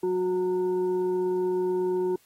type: tone with frequency modulation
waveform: sine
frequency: 365.4 Hz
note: F#4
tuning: 22 cents flat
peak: -23 dBFS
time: 0.03-2.16 s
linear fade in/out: 5 ms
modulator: 549 Hz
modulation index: 0.41
effects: white hiss -62 dBFS RMS until 2.25 s + AAC 48 kbps